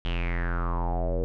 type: tone with low-pass filter sweep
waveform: square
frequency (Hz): 43.05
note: F1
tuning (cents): -24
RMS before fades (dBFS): -27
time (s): 0.05-1.24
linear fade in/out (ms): 0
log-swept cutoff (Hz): 3200 to 470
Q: 6.9
effects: none